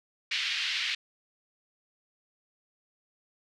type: band-pass noise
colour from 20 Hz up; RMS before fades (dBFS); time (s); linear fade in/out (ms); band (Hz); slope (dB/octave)
pink; -31; 0.31-0.95; 5; 2100 to 4200; 24
effects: none